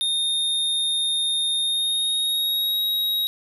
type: tone with pitch glide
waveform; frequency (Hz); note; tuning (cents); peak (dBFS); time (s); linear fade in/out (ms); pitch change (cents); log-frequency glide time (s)
square; 3672 to 3804; A#7 to A#7; -27 to +34; -21; 0.01-3.27; 0; +61; 1.57-2.81
effects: none